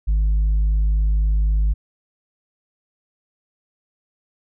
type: tone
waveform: sine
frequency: 51.91 Hz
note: G#1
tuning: in tune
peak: -12 dBFS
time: 0.07-1.74 s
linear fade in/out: 20 ms
effects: tanh soft clip ceiling -14 dBFS